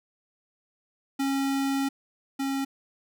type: tone pair in turn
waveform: square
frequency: 273.4 / 272.4 Hz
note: C#4 / C#4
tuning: -24 / -30 cents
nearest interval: unison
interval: 6 cents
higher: first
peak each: -25 / -27 dBFS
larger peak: first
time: 1.19-1.89 / 2.39-2.65 s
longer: first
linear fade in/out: 10 ms
effects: none